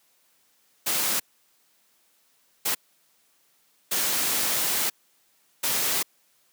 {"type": "noise bursts at uneven times", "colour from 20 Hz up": "white", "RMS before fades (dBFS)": -25, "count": 4, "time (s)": [[0.86, 1.2], [2.65, 2.75], [3.91, 4.9], [5.63, 6.03]], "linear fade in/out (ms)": 10, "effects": ["white hiss -65 dBFS RMS until 6.52 s", "high-pass 150 Hz 12 dB/octave"]}